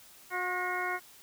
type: harmonic tone with a mistuned harmonic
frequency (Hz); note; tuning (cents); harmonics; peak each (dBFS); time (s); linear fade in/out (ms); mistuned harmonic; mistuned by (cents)
361.3; F#4; -41; 1 / 2 / 3 / 4 / 5 / 6; -39 / -37 / -37 / -36 / -38 / -38; 0.3-1; 50; 5; +53
effects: white hiss -55 dBFS RMS until 1.22 s